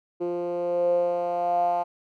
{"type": "tone with band-pass filter sweep", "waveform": "10% pulse", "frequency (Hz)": 174.61, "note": "F3", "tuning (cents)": 0, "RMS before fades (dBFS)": -25, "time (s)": [0.2, 1.84], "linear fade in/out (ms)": 20, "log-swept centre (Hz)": [390, 770], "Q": 8.4, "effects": []}